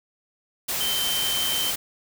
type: tone in noise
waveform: sine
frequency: 3103 Hz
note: G7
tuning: 18 cents flat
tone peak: -25 dBFS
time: 0.8-1.71 s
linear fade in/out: 10 ms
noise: white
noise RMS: -27 dBFS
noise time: 0.68-1.76 s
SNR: -1 dB
effects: none